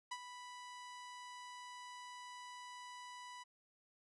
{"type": "tone with ADSR envelope", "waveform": "sawtooth", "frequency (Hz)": 987.8, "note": "B5", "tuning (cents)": 0, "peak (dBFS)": -36, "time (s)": [0.11, 3.44], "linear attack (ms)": 9, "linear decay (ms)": 52, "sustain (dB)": -10, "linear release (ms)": 18, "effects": ["resampled to 22050 Hz"]}